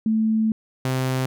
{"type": "tone pair in turn", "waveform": ["sine", "sawtooth"], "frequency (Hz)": [220, 130.1], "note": ["A3", "C3"], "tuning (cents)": [0, -9], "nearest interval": "major sixth", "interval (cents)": 909, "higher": "first", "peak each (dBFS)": -17, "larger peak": "neither", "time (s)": [[0.06, 0.52], [0.85, 1.26]], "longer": "first", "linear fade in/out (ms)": 2, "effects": []}